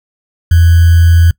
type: tone with sample-and-hold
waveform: sine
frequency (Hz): 84.2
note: E2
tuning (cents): +37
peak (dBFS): -3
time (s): 0.51-1.31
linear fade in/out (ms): 5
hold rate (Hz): 1575
effects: noise-tail reverb RT60 0.1 s tail -23 dB re dry